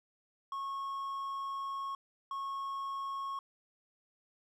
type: tone bursts at uneven times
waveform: triangle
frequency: 1095 Hz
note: C#6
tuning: 22 cents flat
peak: -34 dBFS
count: 2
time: 0.52-1.95 / 2.31-3.39 s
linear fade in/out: 2 ms
effects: none